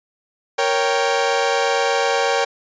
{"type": "chord", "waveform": "sawtooth", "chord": "G diminished", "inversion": "first", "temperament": "equal", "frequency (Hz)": [466.2, 554.4, 784], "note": ["Bb4", "Db5", "G5"], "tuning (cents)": [0, 0, 0], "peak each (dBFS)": -17, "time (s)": [0.58, 2.45], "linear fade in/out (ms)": 10, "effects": ["resampled to 16000 Hz"]}